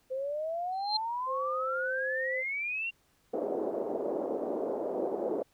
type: exponential sweep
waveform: sine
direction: up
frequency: 512 to 2794 Hz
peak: -31 dBFS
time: 0.1-2.91 s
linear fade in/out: 20 ms
type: tone with exponential growth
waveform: sine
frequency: 4157 Hz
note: C8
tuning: 12 cents flat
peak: -24 dBFS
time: 0.72-0.97 s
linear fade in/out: 5 ms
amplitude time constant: 53 ms
type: tone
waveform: sine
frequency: 521 Hz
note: C5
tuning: 7 cents flat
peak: -33 dBFS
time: 1.26-2.44 s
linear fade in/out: 50 ms
type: band-pass noise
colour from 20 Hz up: pink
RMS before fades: -33 dBFS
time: 3.33-5.43 s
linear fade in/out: 10 ms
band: 340 to 610 Hz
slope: 24 dB/octave
effects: pink hiss -69 dBFS RMS until 5.53 s